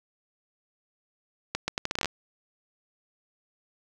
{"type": "accelerating click train", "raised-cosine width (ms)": 0.2, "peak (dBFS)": -10, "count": 11, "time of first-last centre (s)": [1.55, 2.057], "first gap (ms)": 130, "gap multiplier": 0.76, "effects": []}